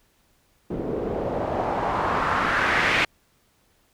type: noise with low-pass filter sweep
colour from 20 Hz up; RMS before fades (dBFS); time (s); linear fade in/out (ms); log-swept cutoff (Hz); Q
white; -24; 0.7-3.05; 5; 350 to 2300; 2.1
effects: pink hiss -64 dBFS RMS until 3.93 s